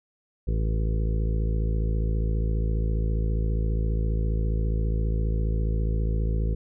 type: harmonic tone with a mistuned harmonic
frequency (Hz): 54.8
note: A1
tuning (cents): -6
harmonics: 1 / 2 / 3 / 4 / 5 / 6 / 7 / 8 / 9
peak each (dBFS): -23 / -30 / -33 / -41 / -43 / -44 / -40 / -43 / -42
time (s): 0.47-6.55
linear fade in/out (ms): 10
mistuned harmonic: 9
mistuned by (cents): -19
effects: none